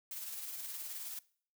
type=noise with tremolo; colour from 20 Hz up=blue; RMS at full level=-42 dBFS; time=0.11-1.19 s; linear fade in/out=2 ms; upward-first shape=sine; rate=19 Hz; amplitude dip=35%; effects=noise-tail reverb RT60 0.5 s tail -21 dB re dry